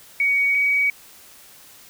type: tone pair in turn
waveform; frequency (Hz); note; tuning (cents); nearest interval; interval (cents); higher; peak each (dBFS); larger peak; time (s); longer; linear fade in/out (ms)
sine; 2246 / 2262; C#7 / C#7; +22 / +34; unison; 12; second; -16; neither; 0.2-0.55 / 0.55-0.9; neither; 2
effects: white hiss -47 dBFS RMS until 1.89 s